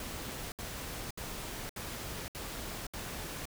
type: noise bursts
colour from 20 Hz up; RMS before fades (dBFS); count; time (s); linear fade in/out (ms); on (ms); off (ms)
pink; -41; 6; 0-3.455; 2; 520; 67
effects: none